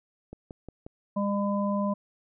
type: click train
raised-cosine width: 2 ms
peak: -27 dBFS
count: 4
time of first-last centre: 0.33-0.865 s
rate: 5.61 Hz
type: harmonic tone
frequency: 201.9 Hz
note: G#3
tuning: 49 cents flat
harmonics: 1 / 3 / 5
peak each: -26 / -31 / -33 dBFS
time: 1.16-1.94 s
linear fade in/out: 10 ms
effects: none